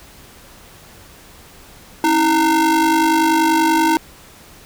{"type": "ring-modulated tone", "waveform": "square", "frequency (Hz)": 298.4, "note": "D4", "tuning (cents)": 28, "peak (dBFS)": -10, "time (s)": [2.04, 3.97], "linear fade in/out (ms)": 0, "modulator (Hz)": 622, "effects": ["pink hiss -43 dBFS RMS until 4.65 s"]}